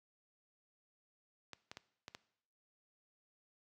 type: clicks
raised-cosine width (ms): 0.2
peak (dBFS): -29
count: 5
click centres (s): 1.533 / 1.715 / 1.771 / 2.081 / 2.149
effects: noise-tail reverb RT60 0.7 s tail -19 dB re dry + high-pass 80 Hz 12 dB/octave